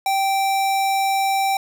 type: tone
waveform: square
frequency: 780 Hz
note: G5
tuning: 9 cents flat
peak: -18 dBFS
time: 0.06-1.57 s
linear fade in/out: 2 ms
effects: none